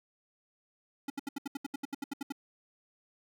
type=tone bursts; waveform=square; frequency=279.8 Hz; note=C#4; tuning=16 cents sharp; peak=-34 dBFS; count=14; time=1.08-2.323 s; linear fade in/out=5 ms; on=21 ms; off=73 ms; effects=none